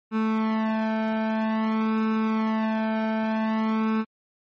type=tone with flanger; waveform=sawtooth; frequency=220 Hz; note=A3; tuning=in tune; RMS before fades=-24 dBFS; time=0.11-4.05 s; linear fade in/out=50 ms; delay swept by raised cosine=0.78 to 1.3 ms; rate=0.51 Hz; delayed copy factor=+0.85; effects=low-pass 2000 Hz 12 dB/octave + MP3 32 kbps